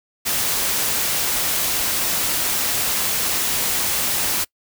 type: noise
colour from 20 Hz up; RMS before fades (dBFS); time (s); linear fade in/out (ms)
white; -21; 0.25-4.45; 20
effects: noise-tail reverb RT60 0.1 s tail -25 dB re dry